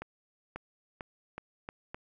accelerating click train, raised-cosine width 0.5 ms, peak -24 dBFS, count 6, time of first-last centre 0.02-1.945 s, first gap 540 ms, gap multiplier 0.83, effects none

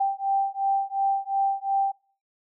sine beating tone pair, 784 / 786.8 Hz, G5 / G5, 0 / +6 cents, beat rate 2.8 Hz, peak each -25 dBFS, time 0-1.92 s, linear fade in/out 10 ms, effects noise-tail reverb RT60 0.4 s tail -22 dB re dry

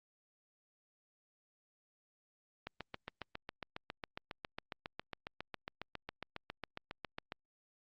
click train, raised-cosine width 0.3 ms, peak -25 dBFS, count 35, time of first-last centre 2.67-7.321 s, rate 7.31 Hz, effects low-pass 5000 Hz 12 dB/octave + Opus 48 kbps

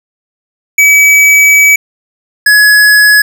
square tone pair in turn, 2285 / 1688 Hz, D7 / G#6, -48 / +28 cents, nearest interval perfect fourth, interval 524 cents, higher first, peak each -3 dBFS, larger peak neither, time 0.78-1.76 / 2.46-3.22 s, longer first, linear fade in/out 5 ms, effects none

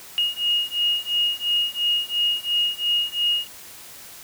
sine beating tone pair, 2865 / 2867.9 Hz, F7 / F7, +44 / +45 cents, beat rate 2.9 Hz, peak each -23 dBFS, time 0.18-3.47 s, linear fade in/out 0 ms, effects white hiss -42 dBFS RMS until 4.23 s

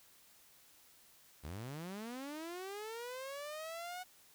sawtooth linear sweep, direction up, 66.3 to 740 Hz, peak -39 dBFS, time 1.43-4.04 s, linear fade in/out 20 ms, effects white hiss -64 dBFS RMS until 4.34 s

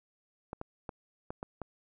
clicks, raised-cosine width 1 ms, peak -24 dBFS, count 6, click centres 0.531 / 0.614 / 0.892 / 1.305 / 1.429 / 1.617 s, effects none

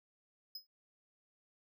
square tone with exponential decay, 5070 Hz, D#8, 32 cents sharp, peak -40 dBFS, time 0.55-0.67 s, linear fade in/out 5 ms, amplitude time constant 24 ms, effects none

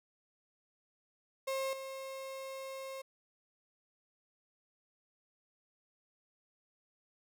35% pulse tone with level steps, 535 Hz, C5, 38 cents sharp, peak -32 / -40 dBFS, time 1.47-3.02 s, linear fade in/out 10 ms, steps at 1.73 s, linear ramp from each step 2 ms, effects none

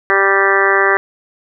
harmonic tone, 196 Hz, G3, in tune, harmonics 2 / 3 / 4 / 5 / 6 / 7 / 8 / 9 / 10, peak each -16 / -22 / -21 / -23 / -17 / -24 / -17 / -17 / -18 dBFS, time 0.1-0.97 s, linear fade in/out 0 ms, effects none

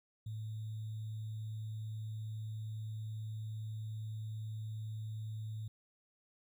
sine tone with sample-and-hold, 108.8 Hz, A2, 19 cents flat, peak -39 dBFS, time 0.26-5.68 s, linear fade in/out 5 ms, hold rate 3675 Hz, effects none

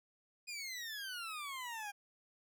20% pulse exponential sweep, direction down, 2489 to 797 Hz, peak -37 dBFS, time 0.47-1.92 s, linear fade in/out 20 ms, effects none

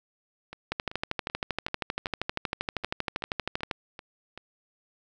two click trains, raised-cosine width 0.3 ms, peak -12 / -24 dBFS, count 39 / 11, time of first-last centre 0.72-3.712 / 0.53-4.376 s, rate 12.7 / 2.6 Hz, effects none

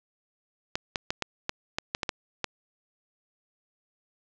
clicks, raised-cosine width 0.2 ms, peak -10 dBFS, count 10, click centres 0.755 / 0.958 / 1.105 / 1.223 / 1.494 / 1.785 / 1.949 / 2.032 / 2.092 / 2.443 s, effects low-pass 7000 Hz 12 dB/octave + 8-bit

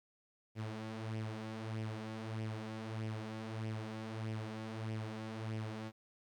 sawtooth tone with flanger, 110 Hz, A2, in tune, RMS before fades -42 dBFS, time 0.55-5.92 s, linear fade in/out 50 ms, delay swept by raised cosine 0.36 to 5.56 ms, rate 1.6 Hz, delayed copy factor +0.55, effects low-pass 5000 Hz 12 dB/octave + 12-bit

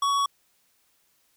triangle tone with hard clipping, 1122 Hz, C#6, 21 cents sharp, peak -23 dBFS, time 0.02-0.26 s, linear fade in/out 5 ms, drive 18 dB, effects white hiss -67 dBFS RMS until 1.36 s

